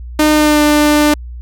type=tone with pitch glide; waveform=sawtooth; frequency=304.7 to 297.9 Hz; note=D#4 to D4; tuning=-36 to +25 cents; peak=-4 dBFS; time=0.19-1.14 s; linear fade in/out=5 ms; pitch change=-39 cents; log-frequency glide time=0.32-0.62 s; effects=added 60 Hz sine -25 dBFS peak until 1.41 s